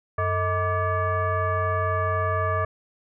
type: tone with frequency modulation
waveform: sine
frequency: 632 Hz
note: D#5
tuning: 27 cents sharp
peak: -21 dBFS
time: 0.18-2.65 s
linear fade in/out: 5 ms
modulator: 538 Hz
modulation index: 1.6
effects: none